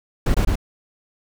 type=noise bursts; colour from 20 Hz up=brown; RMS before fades=-17 dBFS; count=3; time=0.26-0.556 s; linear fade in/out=5 ms; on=84 ms; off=22 ms; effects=none